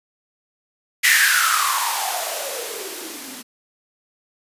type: noise with band-pass filter sweep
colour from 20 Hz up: violet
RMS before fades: -21 dBFS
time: 1.03-3.43 s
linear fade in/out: 20 ms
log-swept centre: 2000 to 230 Hz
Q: 8.4
effects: resampled to 32000 Hz